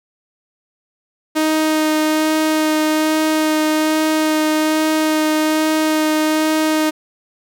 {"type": "tone with vibrato", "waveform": "sawtooth", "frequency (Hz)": 311.1, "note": "D#4", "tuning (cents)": 0, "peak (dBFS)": -10, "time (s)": [1.35, 6.91], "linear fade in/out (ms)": 20, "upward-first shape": "sine", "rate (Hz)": 1.2, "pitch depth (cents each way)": 10, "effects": []}